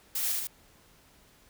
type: noise with echo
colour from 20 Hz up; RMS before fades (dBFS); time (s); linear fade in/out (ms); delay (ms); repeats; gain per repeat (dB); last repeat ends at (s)
blue; -31; 0.15-0.32; 5; 76; 2; -2; 0.472
effects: pink hiss -60 dBFS RMS until 1.49 s